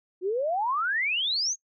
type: exponential sweep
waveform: sine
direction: up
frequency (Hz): 349.2 to 6690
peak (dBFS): -24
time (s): 0.21-1.56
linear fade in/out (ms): 50
effects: noise-tail reverb RT60 0.1 s tail -22 dB re dry